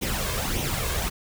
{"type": "noise with flanger", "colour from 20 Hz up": "pink", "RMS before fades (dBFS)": -27, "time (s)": [0.01, 1.1], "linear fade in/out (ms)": 20, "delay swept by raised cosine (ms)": [0.32, 1.92], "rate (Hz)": 1.7, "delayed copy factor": 0.6, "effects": []}